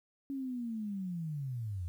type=linear sweep; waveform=sine; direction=down; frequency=278.6 to 82.41 Hz; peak=-35 dBFS; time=0.3-1.88 s; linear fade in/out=0 ms; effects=11-bit